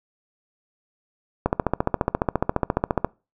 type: click train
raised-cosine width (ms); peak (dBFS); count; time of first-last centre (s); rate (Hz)
1; -5; 24; 1.46-3.046; 14.5
effects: noise-tail reverb RT60 0.3 s tail -24 dB re dry